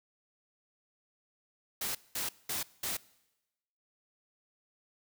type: noise bursts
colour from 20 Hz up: white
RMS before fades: -35 dBFS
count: 4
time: 1.81-2.97 s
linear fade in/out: 5 ms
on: 140 ms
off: 200 ms
effects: noise-tail reverb RT60 1.0 s tail -22 dB re dry